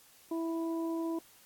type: harmonic tone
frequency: 329.6 Hz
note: E4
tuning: in tune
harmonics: 1 / 2 / 3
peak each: -32 / -43 / -44 dBFS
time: 0.31-1.19 s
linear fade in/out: 5 ms
effects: white hiss -60 dBFS RMS until 1.45 s + AAC 64 kbps